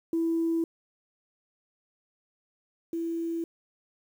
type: tone pair in turn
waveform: sine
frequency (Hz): 330.3 / 332.8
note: E4 / E4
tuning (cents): +4 / +17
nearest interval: unison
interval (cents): 13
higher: second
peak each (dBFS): -23 / -28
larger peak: first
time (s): 0.13-0.64 / 2.93-3.44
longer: neither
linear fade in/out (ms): 2
effects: tanh soft clip ceiling -19 dBFS + 9-bit